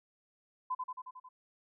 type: tone with echo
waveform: sine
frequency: 1014 Hz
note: B5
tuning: 45 cents sharp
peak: -31 dBFS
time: 0.7-0.75 s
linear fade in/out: 10 ms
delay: 90 ms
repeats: 6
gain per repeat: -3 dB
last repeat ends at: 1.29 s
effects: none